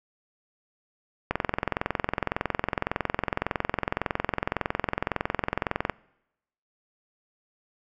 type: click train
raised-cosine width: 0.5 ms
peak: -9 dBFS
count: 101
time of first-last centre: 1.31-5.897 s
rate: 21.8 Hz
effects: noise-tail reverb RT60 0.9 s tail -24 dB re dry